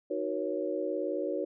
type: chord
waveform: sine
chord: D# minor seventh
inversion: none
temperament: equal with one note detuned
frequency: 311.1 / 370 / 476 / 554.4 Hz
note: D#4 / F#4 / A#4 / C#5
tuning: 0 / 0 / +36 / 0 cents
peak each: -36 / -35 / -36 / -34 dBFS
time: 0.1-1.45 s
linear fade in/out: 10 ms
effects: none